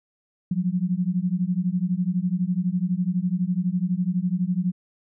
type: beating tone pair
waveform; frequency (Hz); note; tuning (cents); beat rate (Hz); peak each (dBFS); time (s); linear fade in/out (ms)
sine; 174.61 / 186.61; F3 / F#3; 0 / +15; 12; -24; 0.51-4.72; 5
effects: none